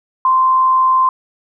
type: tone with frequency modulation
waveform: sine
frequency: 1041 Hz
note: C6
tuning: 9 cents flat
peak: -9 dBFS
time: 0.25-1.09 s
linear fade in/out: 2 ms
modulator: 80.1 Hz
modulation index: 0.23
effects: none